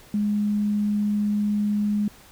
sine tone, 207.7 Hz, G#3, in tune, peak -20 dBFS, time 0.14-2.08 s, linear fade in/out 2 ms, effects pink hiss -50 dBFS RMS until 2.31 s

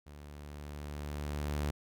sawtooth tone with level ramp, 73.42 Hz, D2, in tune, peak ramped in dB -45 to -27 dBFS, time 0.06-1.71 s, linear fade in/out 10 ms, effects none

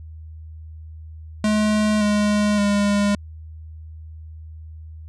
square tone with pitch steps, 212.8 / 208.2 / 203.7 Hz, G#3 / G#3 / G#3, +42 / +5 / -33 cents, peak -17 dBFS, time 1.44-3.15 s, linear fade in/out 2 ms, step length 570 ms, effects added 79 Hz sine -35 dBFS peak until 5.08 s + resampled to 22050 Hz

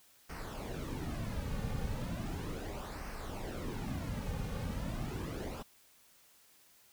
brown noise with flanger, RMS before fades -39 dBFS, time 0.29-5.63 s, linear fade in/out 10 ms, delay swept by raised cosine 0.27 to 3.07 ms, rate 0.36 Hz, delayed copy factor -0.65, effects white hiss -64 dBFS RMS until 6.92 s

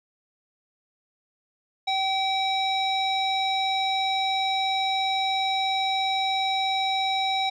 square tone with low-pass filter, 769 Hz, G5, 33 cents flat, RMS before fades -25 dBFS, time 1.87-7.5 s, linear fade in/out 10 ms, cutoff 4100 Hz, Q 4.1, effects none

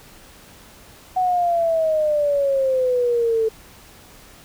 sine exponential sweep, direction down, 746 to 439.5 Hz, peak -16 dBFS, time 1.16-3.49 s, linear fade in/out 10 ms, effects pink hiss -46 dBFS RMS until 4.44 s

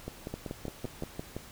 two click trains, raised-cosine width 2 ms, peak -23 / -22 dBFS, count 6 / 7, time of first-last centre 0.08-1.036 / 0.34-1.366 s, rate 5.23 / 5.85 Hz, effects pink hiss -50 dBFS RMS until 1.51 s

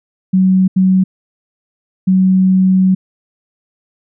sine tone bursts at uneven times, 187.5 Hz, F#3, 23 cents sharp, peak -7 dBFS, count 3, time 0.33-0.68 / 0.76-1.04 / 2.07-2.95 s, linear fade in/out 10 ms, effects none

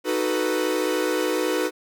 45% pulse chord, B dominant seventh, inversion first, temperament equal, 311.1 / 370 / 440 / 493.9 Hz, D#4 / F#4 / A4 / B4, 0 / 0 / 0 / 0 cents, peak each -27 / -27 / -29 / -26 dBFS, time 0.04-1.71 s, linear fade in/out 50 ms, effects none

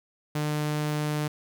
sawtooth tone, 150.3 Hz, D3, 40 cents sharp, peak -22 dBFS, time 0.35-1.28 s, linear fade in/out 5 ms, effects none

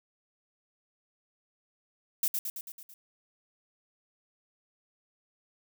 violet noise with echo, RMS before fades -27 dBFS, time 2.23-2.28 s, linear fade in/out 2 ms, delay 110 ms, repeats 6, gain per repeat -4 dB, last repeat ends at 2.94 s, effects none

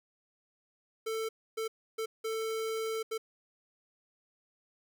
square tone bursts at uneven times, 444.4 Hz, A4, 17 cents sharp, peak -33 dBFS, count 5, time 1.06-1.29 / 1.57-1.68 / 1.98-2.06 / 2.24-3.03 / 3.11-3.18 s, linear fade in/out 10 ms, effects none

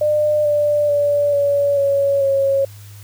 sine tone with pitch steps, 601 / 590 / 579.2 / 568.6 / 558.2 / 547.9 Hz, D5 / D5 / D5 / C#5 / C#5 / C#5, +40 / +8 / -24 / +44 / +12 / -20 cents, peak -13 dBFS, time 0.01-2.65 s, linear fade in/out 5 ms, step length 440 ms, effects added 102 Hz sine -36 dBFS peak until 3.03 s + white hiss -46 dBFS RMS until 3.03 s

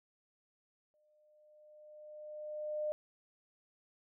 sine tone with exponential growth, 605 Hz, D#5, 49 cents flat, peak -32 dBFS, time 0.94-2.92 s, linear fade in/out 0 ms, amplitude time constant 430 ms, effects none

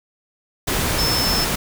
sine tone in noise, 5274 Hz, E8, in tune, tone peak -20 dBFS, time 0.98-1.45 s, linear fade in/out 10 ms, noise pink, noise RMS -21 dBFS, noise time 0.67-1.56 s, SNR -2 dB, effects none

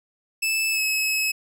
sawtooth tone with pitch glide, 2625 to 2575 Hz, E7 to E7, -8 to -41 cents, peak -18 dBFS, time 0.42-1.32 s, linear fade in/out 10 ms, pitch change -33 cents, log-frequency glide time 0.71-0.81 s, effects none

